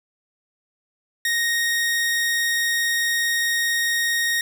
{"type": "tone", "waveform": "sawtooth", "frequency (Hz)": 1864.7, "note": "A#6", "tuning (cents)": 0, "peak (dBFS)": -16, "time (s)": [1.25, 4.41], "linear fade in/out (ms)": 2, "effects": []}